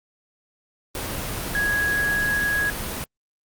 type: tone in noise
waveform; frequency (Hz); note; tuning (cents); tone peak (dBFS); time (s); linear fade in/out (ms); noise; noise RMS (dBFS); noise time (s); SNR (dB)
sine; 1661.2; G#6; 0; -20; 1.55-2.7; 0; pink; -29; 0.95-3.04; +6
effects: Opus 32 kbps